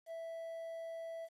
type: tone with quantisation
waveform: triangle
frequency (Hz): 659.3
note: E5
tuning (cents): 0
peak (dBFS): -40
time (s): 0.06-1.29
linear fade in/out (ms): 50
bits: 11
effects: resampled to 32000 Hz